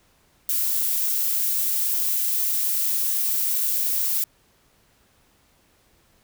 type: noise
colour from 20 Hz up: violet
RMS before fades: -23 dBFS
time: 0.49-4.24 s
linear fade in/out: 2 ms
effects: pink hiss -61 dBFS RMS until 6.23 s